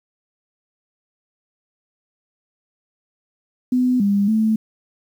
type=tone with pitch steps; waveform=sine; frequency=251.3 / 201.1 / 219.1 Hz; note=B3 / G3 / A3; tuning=+30 / +44 / -7 cents; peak=-14 dBFS; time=3.72-4.56 s; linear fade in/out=5 ms; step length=280 ms; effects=8-bit